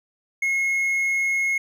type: tone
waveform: triangle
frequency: 2166 Hz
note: C#7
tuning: 41 cents flat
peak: -18 dBFS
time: 0.42-1.58 s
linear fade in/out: 5 ms
effects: none